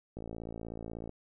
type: click train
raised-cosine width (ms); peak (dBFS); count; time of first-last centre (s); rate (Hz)
2; -28; 53; 0.17-1.094; 56.3
effects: none